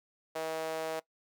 sawtooth tone with high-pass filter, 160 Hz, D#3, 49 cents sharp, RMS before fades -36 dBFS, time 0.35-1 s, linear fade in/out 10 ms, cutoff 570 Hz, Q 3.2, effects noise-tail reverb RT60 0.1 s tail -20 dB re dry

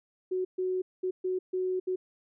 sine tone bursts at uneven times, 370 Hz, F#4, in tune, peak -27 dBFS, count 6, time 0.31-0.45 / 0.58-0.82 / 1.03-1.11 / 1.24-1.39 / 1.53-1.8 / 1.87-1.96 s, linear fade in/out 10 ms, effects none

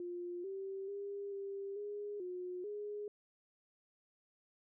sine tone with pitch steps, 351.8 / 387.9 / 401.6 / 395.5 / 412.1 / 361.5 / 415.1 Hz, F4 / G4 / G4 / G4 / G#4 / F#4 / G#4, +13 / -18 / +42 / +15 / -13 / -40 / -1 cents, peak -40 dBFS, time 0-3.08 s, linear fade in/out 2 ms, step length 440 ms, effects none

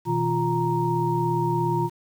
sine tone cluster, 123.9 / 161 / 349.9 / 933 Hz, B2 / E3 / F4 / A#5, +6 / -41 / +3 / +1 cents, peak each -27 / -27 / -26 / -25 dBFS, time 0.05-1.9 s, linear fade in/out 50 ms, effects 8-bit

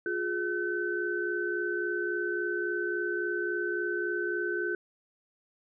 sine tone cluster, 353 / 416.6 / 1522 Hz, F4 / G#4 / F#6, +19 / +5 / +48 cents, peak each -32 / -35 / -32 dBFS, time 0.06-4.75 s, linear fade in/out 2 ms, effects none

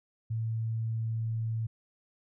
sine tone, 112.6 Hz, A2, 40 cents sharp, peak -29 dBFS, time 0.3-1.67 s, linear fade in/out 10 ms, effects none

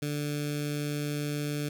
15% pulse tone with notch filter, 146.83 Hz, D3, in tune, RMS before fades -32 dBFS, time 0.02-1.69 s, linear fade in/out 5 ms, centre 890 Hz, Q 0.51, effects none

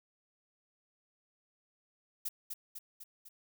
violet noise with echo, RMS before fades -36 dBFS, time 2.25-2.29 s, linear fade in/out 10 ms, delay 250 ms, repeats 4, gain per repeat -4 dB, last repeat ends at 3.29 s, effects none

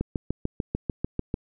click train, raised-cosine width 3 ms, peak -13 dBFS, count 10, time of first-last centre 0.01-1.341 s, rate 6.76 Hz, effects none

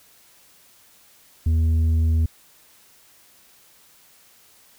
sine tone with tanh clipping, 80.7 Hz, E2, 36 cents flat, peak -17 dBFS, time 1.46-2.26 s, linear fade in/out 5 ms, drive 5 dB, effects white hiss -54 dBFS RMS until 4.78 s

